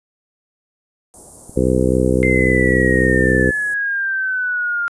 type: band-stop noise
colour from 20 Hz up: white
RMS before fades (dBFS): -34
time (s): 1.14-3.74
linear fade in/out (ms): 0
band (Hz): 750 to 9100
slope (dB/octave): 24
type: clicks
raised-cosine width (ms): 3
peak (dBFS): -23 / -17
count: 2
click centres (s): 1.495 / 1.776
type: harmonic tone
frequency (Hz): 63.7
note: C2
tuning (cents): -46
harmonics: 1 / 2 / 3 / 4 / 5 / 6 / 7 / 8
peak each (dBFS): -21 / -21 / -21 / -21 / -21 / -21 / -21 / -21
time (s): 1.56-3.51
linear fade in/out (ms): 10
type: exponential sweep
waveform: sine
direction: down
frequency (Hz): 2093 to 1396.9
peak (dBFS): -17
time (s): 2.23-4.88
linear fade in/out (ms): 0
effects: resampled to 22050 Hz